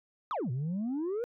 sine exponential two-way sweep, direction down then up, 1327 to 118.6 to 493.9 Hz, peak -28 dBFS, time 0.31-1.24 s, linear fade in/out 0 ms, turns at 0.51 s, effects tanh soft clip ceiling -29 dBFS

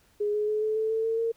sine tone with pitch steps, 415.3 / 421.1 / 427 / 432.9 / 439 / 445.1 / 451.3 / 457.6 Hz, G#4 / G#4 / G#4 / A4 / A4 / A4 / A4 / A#4, 0 / +24 / +48 / -28 / -4 / +20 / +44 / -32 cents, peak -24 dBFS, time 0.2-1.32 s, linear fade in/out 10 ms, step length 140 ms, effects pink hiss -63 dBFS RMS until 1.36 s

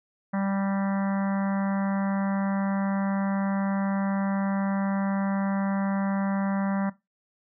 harmonic tone with a mistuned harmonic, 196 Hz, G3, in tune, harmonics 1 / 3 / 4 / 5 / 6 / 7 / 8 / 9 / 10, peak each -25 / -35 / -37 / -39 / -41 / -42 / -43 / -44 / -45 dBFS, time 0.33-6.9 s, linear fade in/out 10 ms, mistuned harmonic 9, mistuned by +20 cents, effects noise-tail reverb RT60 0.2 s tail -17 dB re dry

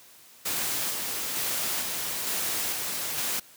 white noise with tremolo, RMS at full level -29 dBFS, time 0.45-3.4 s, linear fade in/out 10 ms, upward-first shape square, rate 1.1 Hz, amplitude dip 25%, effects white hiss -53 dBFS RMS until 3.56 s + high-pass 100 Hz 12 dB/octave

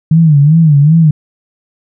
sine tone with vibrato, 153.1 Hz, D#3, 28 cents flat, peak -3 dBFS, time 0.11-1.11 s, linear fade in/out 5 ms, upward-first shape sine, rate 2.6 Hz, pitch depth 140 cents each way, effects none

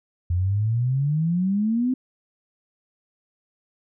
sine exponential sweep, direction up, 85.4 to 261.6 Hz, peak -19 dBFS, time 0.3-1.94 s, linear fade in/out 5 ms, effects none

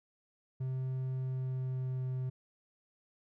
triangle tone with pitch glide, 130.2 to 128.78 Hz, C3 to C3, -8 to -27 cents, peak -31 dBFS, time 0.6-2.3 s, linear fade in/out 10 ms, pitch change -19 cents, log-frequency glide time 1.13-2.16 s, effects none

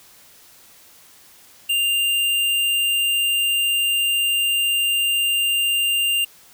square tone, 2794 Hz, F7, in tune, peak -18 dBFS, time 1.69-6.25 s, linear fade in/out 10 ms, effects white hiss -49 dBFS RMS until 6.53 s

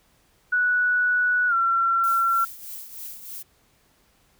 sine tone with pitch glide, 1474 to 1359.5 Hz, F#6 to F6, -7 to -47 cents, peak -18 dBFS, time 0.52-2.45 s, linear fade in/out 10 ms, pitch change -140 cents, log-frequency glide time 1.48-1.54 s
violet noise with tremolo, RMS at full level -35 dBFS, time 2.03-3.43 s, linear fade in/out 10 ms, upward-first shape triangle, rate 3.2 Hz, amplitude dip 65%
effects pink hiss -62 dBFS RMS until 4.39 s

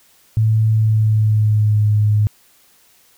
sine tone with pitch glide, 110 to 105.46 Hz, A2 to G#2, 0 to +27 cents, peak -11 dBFS, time 0.37-2.27 s, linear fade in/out 0 ms, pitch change -73 cents, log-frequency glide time 0.7-1.85 s, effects white hiss -53 dBFS RMS until 3.17 s

